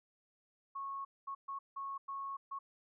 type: tone bursts at uneven times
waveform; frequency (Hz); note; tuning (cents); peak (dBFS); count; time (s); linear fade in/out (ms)
sine; 1099; C#6; -15; -39; 6; 0.75-1.05 / 1.27-1.35 / 1.48-1.59 / 1.76-1.98 / 2.08-2.37 / 2.51-2.59; 10
effects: none